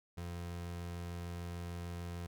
30% pulse tone, 86.7 Hz, F2, 12 cents flat, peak -38 dBFS, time 0.17-2.27 s, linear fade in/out 10 ms, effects none

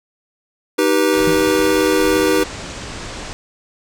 square chord, Eb augmented, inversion none, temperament just, 311.1 / 388.9 / 486.1 Hz, Eb4 / G4 / B4, 0 / -14 / -28 cents, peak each -18 dBFS, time 0.78-2.44 s, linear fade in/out 10 ms
pink low-pass noise, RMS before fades -30 dBFS, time 1.13-3.33 s, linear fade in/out 0 ms, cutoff 8300 Hz, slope 48 dB/octave
sine tone with exponential decay, 162.8 Hz, E3, 21 cents flat, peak -16 dBFS, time 1.27-1.46 s, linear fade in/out 5 ms, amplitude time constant 41 ms
effects none

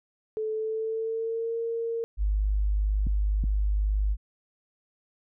sine tone with pitch glide, 435.3 to 460.1 Hz, A4 to A#4, -19 to -23 cents, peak -27 dBFS, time 0.37-2.04 s, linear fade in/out 0 ms, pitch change +96 cents, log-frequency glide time 0.51-1.57 s
sine tone, 51 Hz, G#1, 31 cents flat, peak -22 dBFS, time 2.17-4.17 s, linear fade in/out 50 ms
clicks, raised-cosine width 5 ms, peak -19 dBFS, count 2, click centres 3.069 / 3.439 s
effects none

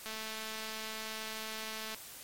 click train, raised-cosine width 0.2 ms, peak -24 dBFS, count 414, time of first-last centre 0.06-1.946 s, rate 219 Hz, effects white hiss -49 dBFS RMS until 2.23 s + MP3 64 kbps

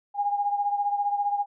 sine beating tone pair, 813 / 828 Hz, G#5 / G#5, -37 / -5 cents, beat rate 15 Hz, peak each -24 / -30 dBFS, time 0.14-1.46 s, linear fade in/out 50 ms, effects none

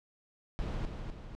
brown noise with echo, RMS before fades -35 dBFS, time 0.59-0.85 s, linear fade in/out 0 ms, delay 250 ms, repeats 2, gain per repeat -5 dB, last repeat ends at 1.35 s, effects low-pass 5000 Hz 12 dB/octave

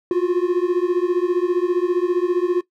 triangle beating tone pair, 349.2 / 364.2 Hz, F4 / F#4, 0 / -27 cents, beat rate 15 Hz, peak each -17 / -17 dBFS, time 0.11-2.61 s, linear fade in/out 2 ms, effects noise-tail reverb RT60 0.1 s tail -17 dB re dry

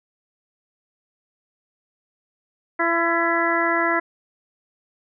harmonic tone with a mistuned harmonic, 336.6 Hz, E4, 36 cents sharp, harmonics 1 / 2 / 3 / 4 / 5 / 6, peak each -25 / -25 / -25 / -25 / -25 / -25 dBFS, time 2.79-4 s, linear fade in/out 10 ms, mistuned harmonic 6, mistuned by -29 cents, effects none

